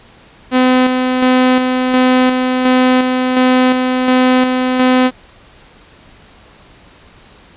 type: tone with tremolo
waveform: sawtooth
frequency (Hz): 254.9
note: C4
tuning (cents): -45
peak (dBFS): -4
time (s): 0.51-5.11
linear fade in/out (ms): 50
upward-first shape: square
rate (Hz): 1.4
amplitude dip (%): 40
effects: pink hiss -43 dBFS RMS until 7.56 s + resampled to 8000 Hz